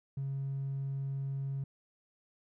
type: tone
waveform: triangle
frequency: 136.9 Hz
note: C#3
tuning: 21 cents flat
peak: -30 dBFS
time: 0.17-1.64 s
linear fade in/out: 5 ms
effects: tanh soft clip ceiling -30 dBFS